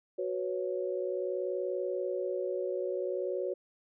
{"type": "chord", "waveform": "sine", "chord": "F# suspended fourth", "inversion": "none", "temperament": "equal", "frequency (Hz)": [370, 493.9, 554.4], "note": ["F#4", "B4", "C#5"], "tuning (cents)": [0, 0, 0], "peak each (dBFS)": [-34, -37, -35], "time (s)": [0.18, 3.54], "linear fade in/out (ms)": 10, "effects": []}